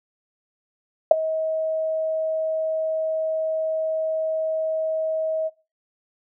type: tone with ADSR envelope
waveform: sine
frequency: 636 Hz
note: D#5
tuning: 38 cents sharp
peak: -3 dBFS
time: 1.11-5.5 s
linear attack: 4 ms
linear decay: 11 ms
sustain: -19 dB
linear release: 34 ms
effects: noise-tail reverb RT60 0.3 s tail -18 dB re dry